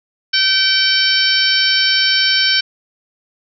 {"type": "harmonic tone with a mistuned harmonic", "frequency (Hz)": 770, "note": "G5", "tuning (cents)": -31, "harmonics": [2, 3, 4, 5, 6, 7], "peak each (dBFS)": [-18, -21, -18, -22, -18, -17], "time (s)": [0.33, 2.61], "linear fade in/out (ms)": 10, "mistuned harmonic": 6, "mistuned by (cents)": -22, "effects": []}